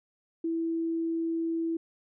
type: tone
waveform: sine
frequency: 329.6 Hz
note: E4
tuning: in tune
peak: -27 dBFS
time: 0.44-1.77 s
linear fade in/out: 5 ms
effects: none